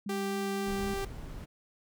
sine tone with vibrato, 201.5 Hz, G3, 48 cents sharp, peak -34 dBFS, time 0.06-0.94 s, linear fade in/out 5 ms, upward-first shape triangle, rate 3.9 Hz, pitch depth 26 cents each way
sawtooth tone, 392.5 Hz, G4, 2 cents sharp, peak -29 dBFS, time 0.09-1.05 s, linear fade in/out 5 ms
brown noise, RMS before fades -41 dBFS, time 0.66-1.46 s, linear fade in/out 20 ms
effects none

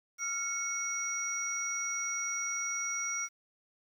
sine tone cluster, 1380 / 2199 / 5750 Hz, F6 / C#7 / F8, -21 / -14 / +50 cents, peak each -39 / -38 / -34 dBFS, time 0.18-3.29 s, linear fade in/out 50 ms, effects 10-bit

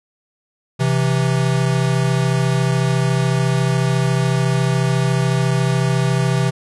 square tone pair together, 130.81 / 164.81 Hz, C3 / E3, 0 / 0 cents, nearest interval major third, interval 400 cents, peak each -17 / -20 dBFS, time 0.79-6.51 s, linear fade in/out 20 ms, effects resampled to 24000 Hz

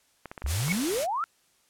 clicks, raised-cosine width 0.5 ms, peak -23 dBFS, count 8, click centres 0.257 / 0.315 / 0.378 / 0.42 / 0.463 / 0.604 / 0.682 / 0.727 s
sine exponential sweep, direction up, 61 to 1396.9 Hz, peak -26 dBFS, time 0.44-1.24 s, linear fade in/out 0 ms
white noise, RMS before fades -32 dBFS, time 0.46-1.07 s, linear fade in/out 50 ms
sine tone with exponential growth, 2217 Hz, C#7, in tune, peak -21 dBFS, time 0.64-0.72 s, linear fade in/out 0 ms, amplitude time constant 16 ms
effects white hiss -66 dBFS RMS until 1.69 s + low-pass 11000 Hz 12 dB/octave

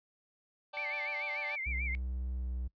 sawtooth chord, D suspended fourth, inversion none, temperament equal with one note detuned, 587.3 / 775.9 / 880 Hz, D5 / G5 / A5, 0 / -18 / 0 cents, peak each -40 / -43 / -42 dBFS, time 0.73-1.56 s, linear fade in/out 10 ms
sine tone with vibrato, 2217 Hz, C#7, in tune, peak -35 dBFS, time 0.77-1.95 s, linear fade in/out 0 ms, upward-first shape sine, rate 6.8 Hz, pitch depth 120 cents each way
triangle tone with pitch glide, 63.1 to 62.23 Hz, B1 to B1, +38 to +14 cents, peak -32 dBFS, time 1.66-2.68 s, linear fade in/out 10 ms, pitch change -24 cents, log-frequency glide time 2.34-2.47 s
effects noise-tail reverb RT60 0.1 s tail -23 dB re dry + resampled to 11025 Hz

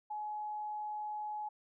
sine tone, 845 Hz, G#5, 30 cents sharp, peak -37 dBFS, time 0.1-1.49 s, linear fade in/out 10 ms, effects none

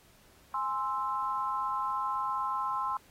sine chord, Ab augmented, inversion none, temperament equal, 830.6 / 1046.5 / 1318.5 Hz, Ab5 / C6 / E6, 0 / 0 / 0 cents, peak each -37 / -31 / -36 dBFS, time 0.54-2.97 s, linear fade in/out 2 ms, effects pink hiss -61 dBFS RMS until 3.1 s + AAC 48 kbps

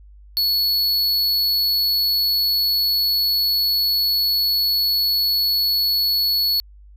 square tone, 4400 Hz, C#8, 14 cents flat, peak -17 dBFS, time 0.37-6.6 s, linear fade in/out 0 ms, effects added 50 Hz sine -42 dBFS peak until 6.96 s

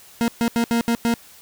40% pulse tone bursts at uneven times, 233.1 Hz, A#3, in tune, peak -16 dBFS, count 6, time 0.21-0.28 / 0.41-0.48 / 0.56-0.64 / 0.71-0.81 / 0.88-0.95 / 1.05-1.14 s, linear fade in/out 0 ms, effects white hiss -47 dBFS RMS until 1.41 s

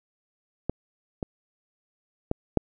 clicks, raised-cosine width 2 ms, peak -12 / -16 / -11 / -6 dBFS, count 4, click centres 0.696 / 1.228 / 2.314 / 2.573 s, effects none

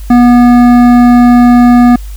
sine tone with hard clipping, 242.9 Hz, B3, 29 cents flat, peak -3 dBFS, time 0.1-1.96 s, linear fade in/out 5 ms, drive 12 dB, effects added 50 Hz sine -20 dBFS peak until 2.16 s + white hiss -38 dBFS RMS until 2.16 s

